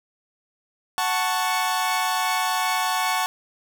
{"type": "chord", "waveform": "sawtooth", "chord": "F# minor", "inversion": "none", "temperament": "equal", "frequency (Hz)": [740, 880, 1108.7], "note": ["F#5", "A5", "C#6"], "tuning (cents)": [0, 0, 0], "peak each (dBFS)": -22, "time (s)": [0.98, 3.26], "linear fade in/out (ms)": 0, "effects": []}